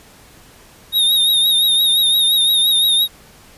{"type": "tone with vibrato", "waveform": "square", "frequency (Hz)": 3722, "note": "A#7", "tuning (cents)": -3, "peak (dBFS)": -12, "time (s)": [0.92, 3.08], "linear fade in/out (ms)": 50, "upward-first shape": "triangle", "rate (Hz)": 5.8, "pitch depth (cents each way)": 63, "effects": ["pink hiss -45 dBFS RMS until 3.57 s", "resampled to 32000 Hz"]}